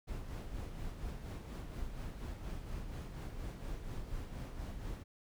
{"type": "noise with tremolo", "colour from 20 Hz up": "brown", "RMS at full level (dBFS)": -41, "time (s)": [0.07, 5.04], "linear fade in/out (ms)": 20, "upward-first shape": "sine", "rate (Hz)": 4.2, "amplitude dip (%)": 45, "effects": []}